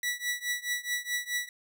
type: tone with tremolo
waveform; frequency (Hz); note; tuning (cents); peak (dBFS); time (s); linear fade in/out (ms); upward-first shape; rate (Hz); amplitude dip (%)
sawtooth; 1950; B6; -23; -23; 0.03-1.49; 2; triangle; 4.7; 95
effects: none